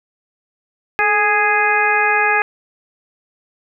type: harmonic tone with a mistuned harmonic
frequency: 415.3 Hz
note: G#4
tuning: in tune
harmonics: 1 / 2 / 3 / 4 / 5 / 6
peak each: -23 / -18 / -22 / -17 / -21 / -20 dBFS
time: 0.99-2.42 s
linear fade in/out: 0 ms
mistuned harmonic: 1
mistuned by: +52 cents
effects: none